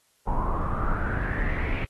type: noise with low-pass filter sweep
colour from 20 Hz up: brown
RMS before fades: -26 dBFS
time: 0.27-1.85 s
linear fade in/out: 5 ms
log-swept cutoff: 920 to 2400 Hz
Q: 7.9
effects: white hiss -66 dBFS RMS until 1.89 s + AAC 32 kbps